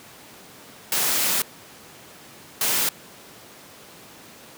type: noise bursts at uneven times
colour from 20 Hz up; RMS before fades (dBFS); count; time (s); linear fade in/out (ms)
white; -22; 2; 0.92-1.42 / 2.61-2.89; 2
effects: pink hiss -45 dBFS RMS until 4.57 s + high-pass 150 Hz 12 dB/octave